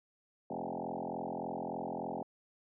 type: tone with frequency modulation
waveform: sine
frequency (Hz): 518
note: C5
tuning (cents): -17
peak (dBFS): -36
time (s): 0.5-2.23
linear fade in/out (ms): 5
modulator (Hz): 43.4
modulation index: 7.9
effects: high-pass 100 Hz 12 dB/octave